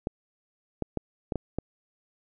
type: clicks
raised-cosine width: 2 ms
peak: -15 dBFS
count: 6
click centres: 0.071 / 0.823 / 0.973 / 1.322 / 1.357 / 1.586 s
effects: none